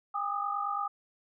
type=tone cluster; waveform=sine; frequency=807 / 1210 / 1259 Hz; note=G#5 / D#6 / D#6; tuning=-50 / -49 / +20 cents; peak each=-35 / -33 / -35 dBFS; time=0.14-0.88 s; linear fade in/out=10 ms; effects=none